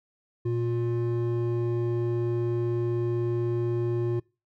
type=tone pair together; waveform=triangle; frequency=117.97 / 354.1 Hz; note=A#2 / F4; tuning=+21 / +24 cents; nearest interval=octave + perfect fifth; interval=1903 cents; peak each=-24 dBFS; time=0.45-4.2 s; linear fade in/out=10 ms; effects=noise-tail reverb RT60 0.3 s tail -25 dB re dry + tanh soft clip ceiling -19 dBFS